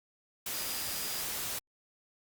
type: tone in noise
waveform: sine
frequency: 4900 Hz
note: D#8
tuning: 27 cents flat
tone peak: -43 dBFS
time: 0.53-1.22 s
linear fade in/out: 5 ms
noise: white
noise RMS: -36 dBFS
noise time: 0.46-1.59 s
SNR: -10 dB
effects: Opus 48 kbps